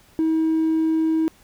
triangle tone, 320 Hz, D#4, 49 cents sharp, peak -14 dBFS, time 0.19-1.28 s, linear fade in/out 0 ms, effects tanh soft clip ceiling -13 dBFS + pink hiss -54 dBFS RMS until 1.43 s

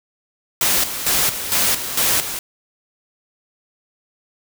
white noise with tremolo, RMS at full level -17 dBFS, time 0.61-2.39 s, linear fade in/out 2 ms, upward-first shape square, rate 2.2 Hz, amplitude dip 65%, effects none

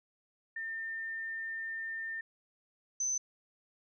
sine tone pair in turn, 1805 / 6108 Hz, A6 / G8, +44 / -46 cents, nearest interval octave + major sixth, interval 2110 cents, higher second, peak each -36 / -30 dBFS, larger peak second, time 0.56-2.21 / 3-3.18 s, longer first, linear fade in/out 5 ms, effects none

